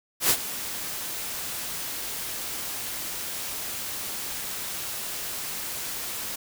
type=noise with ADSR envelope; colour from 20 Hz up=white; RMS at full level=-19 dBFS; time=0.2-6.36 s; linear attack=100 ms; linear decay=64 ms; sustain=-14 dB; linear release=8 ms; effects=none